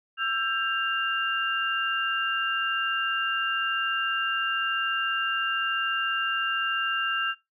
sine tone cluster, 1332 / 1591 / 2793 Hz, E6 / G6 / F7, +18 / +25 / -1 cents, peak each -29 dBFS, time 0.17-7.35 s, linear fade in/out 50 ms, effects noise-tail reverb RT60 0.2 s tail -21 dB re dry

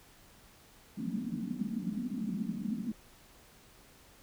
white band-pass noise, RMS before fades -36 dBFS, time 0.97-2.92 s, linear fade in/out 5 ms, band 180 to 250 Hz, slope 48 dB/octave, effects pink hiss -59 dBFS RMS until 4.22 s

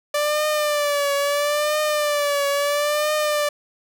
sawtooth tone with vibrato, 586 Hz, D5, 4 cents flat, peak -15 dBFS, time 0.14-3.49 s, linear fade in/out 5 ms, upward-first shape triangle, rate 0.75 Hz, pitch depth 71 cents each way, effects none

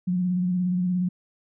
sine tone with vibrato, 180.5 Hz, F#3, 43 cents flat, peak -21 dBFS, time 0.07-1.09 s, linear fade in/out 10 ms, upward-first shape square, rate 17 Hz, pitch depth 30 cents each way, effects none

